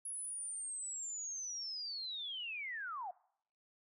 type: linear sweep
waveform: sine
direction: down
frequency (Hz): 10548 to 680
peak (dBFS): -40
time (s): 0.05-3.11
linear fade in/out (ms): 5
effects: noise-tail reverb RT60 0.7 s tail -23 dB re dry